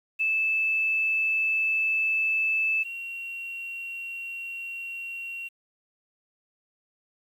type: tone pair in turn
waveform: sine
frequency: 2626 / 2743 Hz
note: E7 / F7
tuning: -7 / -32 cents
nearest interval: minor second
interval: 75 cents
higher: second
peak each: -22 / -33 dBFS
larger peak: first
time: 0.19-2.84 / 2.84-5.49 s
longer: neither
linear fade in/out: 20 ms
effects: 9-bit